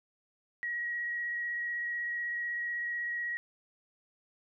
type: tone with vibrato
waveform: sine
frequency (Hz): 1905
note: A#6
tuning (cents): +37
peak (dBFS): -32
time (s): 0.63-3.37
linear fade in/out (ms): 0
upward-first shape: triangle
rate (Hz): 16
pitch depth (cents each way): 15
effects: none